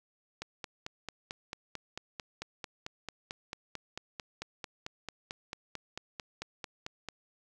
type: click train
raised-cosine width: 0.2 ms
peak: -21 dBFS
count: 31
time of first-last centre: 0.42-7.087 s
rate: 4.5 Hz
effects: none